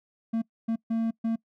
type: tone bursts at uneven times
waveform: triangle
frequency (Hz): 226.7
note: A#3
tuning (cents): -48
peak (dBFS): -22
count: 4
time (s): 0.33-0.42 / 0.68-0.76 / 0.9-1.11 / 1.24-1.36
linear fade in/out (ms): 10
effects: noise-tail reverb RT60 0.1 s tail -23 dB re dry